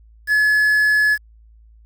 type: tone with quantisation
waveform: triangle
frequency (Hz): 1706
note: G#6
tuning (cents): +46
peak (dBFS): -11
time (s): 0.27-1.18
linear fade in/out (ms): 50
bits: 6
effects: added 55 Hz sine -45 dBFS peak until 1.85 s